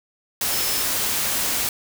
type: tone in noise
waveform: sine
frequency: 5260 Hz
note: E8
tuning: 5 cents flat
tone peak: -29 dBFS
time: 0.52-0.82 s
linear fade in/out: 2 ms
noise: white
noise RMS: -23 dBFS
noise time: 0.41-1.69 s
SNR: -9 dB
effects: none